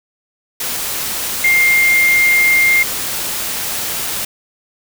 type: tone in noise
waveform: sine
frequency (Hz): 2114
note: C7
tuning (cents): +17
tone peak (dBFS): -9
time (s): 1.44-2.83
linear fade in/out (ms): 5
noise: white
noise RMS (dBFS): -21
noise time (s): 0.6-4.25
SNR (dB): +9
effects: none